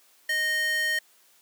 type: tone with high-pass filter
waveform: square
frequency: 619 Hz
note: D#5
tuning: 9 cents flat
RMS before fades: -26 dBFS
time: 0.29-0.99 s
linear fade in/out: 5 ms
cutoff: 1800 Hz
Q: 2.7
effects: white hiss -60 dBFS RMS until 1.41 s + high-pass 300 Hz 12 dB/octave